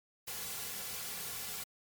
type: noise with comb filter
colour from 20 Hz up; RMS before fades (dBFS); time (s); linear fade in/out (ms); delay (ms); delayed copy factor
white; -41; 0.27-1.64; 10; 3.2; -0.7
effects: MP3 96 kbps